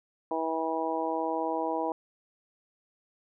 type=harmonic tone; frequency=161.7 Hz; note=E3; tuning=33 cents flat; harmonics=2 / 3 / 4 / 5 / 6; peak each=-34 / -34 / -34 / -34 / -34 dBFS; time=0.31-1.92 s; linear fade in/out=2 ms; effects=none